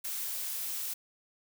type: noise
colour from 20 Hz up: blue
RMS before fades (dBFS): -36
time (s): 0.04-0.94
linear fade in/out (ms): 10
effects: none